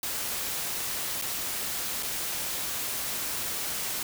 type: noise with dropouts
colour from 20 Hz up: white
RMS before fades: -32 dBFS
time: 0.03-4.03 s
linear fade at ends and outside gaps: 2 ms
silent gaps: 1.215-1.221 / 2.027-2.03 s
effects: none